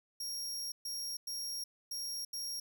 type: tone bursts at uneven times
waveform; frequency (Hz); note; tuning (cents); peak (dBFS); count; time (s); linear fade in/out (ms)
sawtooth; 5588; F8; 0; -35; 5; 0.2-0.72 / 0.85-1.17 / 1.27-1.64 / 1.91-2.25 / 2.33-2.6; 5
effects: none